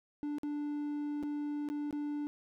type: tone with dropouts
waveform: triangle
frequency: 293.7 Hz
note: D4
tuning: in tune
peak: -32 dBFS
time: 0.23-2.27 s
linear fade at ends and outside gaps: 0 ms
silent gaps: 0.384-0.433 / 1.228-1.234 / 1.688-1.7 / 1.909-1.927 s
effects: none